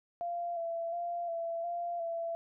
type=tone with vibrato; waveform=sine; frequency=681 Hz; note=F5; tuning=44 cents flat; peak=-33 dBFS; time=0.21-2.35 s; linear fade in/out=0 ms; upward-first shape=square; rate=1.4 Hz; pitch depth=27 cents each way; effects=none